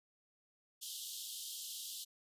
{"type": "high-pass noise", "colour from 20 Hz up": "pink", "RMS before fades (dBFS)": -45, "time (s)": [0.81, 2.05], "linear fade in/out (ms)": 20, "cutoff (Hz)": 3000, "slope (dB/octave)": 96, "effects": ["resampled to 32000 Hz"]}